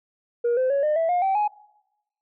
sine tone with pitch steps, 475.2 / 515.2 / 558.6 / 605.7 / 656.7 / 712 / 772 / 837 Hz, A#4 / C5 / C#5 / D#5 / E5 / F5 / G5 / G#5, +33 / -27 / +13 / -47 / -7 / +33 / -27 / +13 cents, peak -17 dBFS, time 0.44-1.48 s, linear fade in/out 10 ms, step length 130 ms, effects noise-tail reverb RT60 0.9 s tail -24 dB re dry + tanh soft clip ceiling -17 dBFS

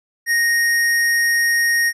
square tone, 1864.7 Hz, A#6, in tune, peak -15 dBFS, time 0.26-1.93 s, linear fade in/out 50 ms, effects resampled to 32000 Hz

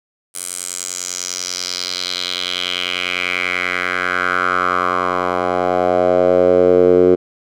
10% pulse tone with band-pass filter sweep, 90.2 Hz, F#2, 44 cents flat, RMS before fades -17 dBFS, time 0.34-7.16 s, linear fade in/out 20 ms, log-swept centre 9500 to 390 Hz, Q 3.6, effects none

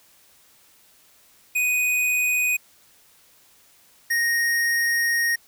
square tone pair in turn, 2489 / 1864.6 Hz, D#7 / A#6, 0 / 0 cents, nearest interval perfect fourth, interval 500 cents, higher first, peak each -20 dBFS, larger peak neither, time 1.55-2.57 / 4.1-5.36 s, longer second, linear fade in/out 10 ms, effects white hiss -56 dBFS RMS until 5.47 s

